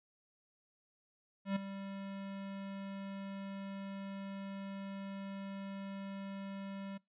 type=tone with ADSR envelope; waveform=square; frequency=196 Hz; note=G3; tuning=in tune; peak=-31 dBFS; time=1.45-6.98 s; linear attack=110 ms; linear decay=9 ms; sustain=-12 dB; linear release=12 ms; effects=noise-tail reverb RT60 0.2 s tail -24 dB re dry + resampled to 8000 Hz